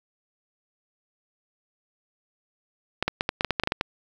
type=clicks; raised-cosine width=0.3 ms; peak=-7 dBFS; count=12; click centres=3.026 / 3.08 / 3.209 / 3.291 / 3.409 / 3.447 / 3.507 / 3.598 / 3.636 / 3.674 / 3.721 / 3.811 s; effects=7-bit